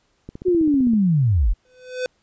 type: click train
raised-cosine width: 3 ms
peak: -21 dBFS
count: 11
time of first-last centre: 0.29-0.935 s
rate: 15.5 Hz
type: linear sweep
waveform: sine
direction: down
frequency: 372.9 to 32.7 Hz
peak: -14 dBFS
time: 0.45-1.54 s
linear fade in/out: 20 ms
type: tone with exponential growth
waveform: square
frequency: 505 Hz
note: B4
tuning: 39 cents sharp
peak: -20 dBFS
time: 1.65-2.06 s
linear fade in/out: 1 ms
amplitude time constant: 87 ms
effects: pink hiss -65 dBFS RMS until 2.22 s + resampled to 16000 Hz